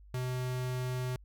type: tone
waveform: square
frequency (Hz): 126.7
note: B2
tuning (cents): +45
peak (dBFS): -33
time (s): 0.14-1.16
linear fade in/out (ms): 2
effects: added 50 Hz sine -52 dBFS peak until 1.24 s